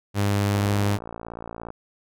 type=tone with pitch glide; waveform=sawtooth; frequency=101.1 to 101.8 Hz; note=G#2 to G#2; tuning=-46 to -34 cents; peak=-16 dBFS; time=0.14-0.99 s; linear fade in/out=50 ms; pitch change=+12 cents; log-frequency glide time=0.46-0.71 s
type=click train; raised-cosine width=1 ms; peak=-21 dBFS; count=67; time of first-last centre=0.55-1.704 s; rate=57.2 Hz
effects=none